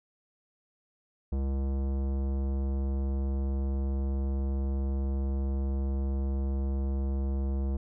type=tone with tanh clipping; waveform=sine; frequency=67.7 Hz; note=C#2; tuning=40 cents flat; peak=-29 dBFS; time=1.32-7.77 s; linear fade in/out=5 ms; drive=17 dB; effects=none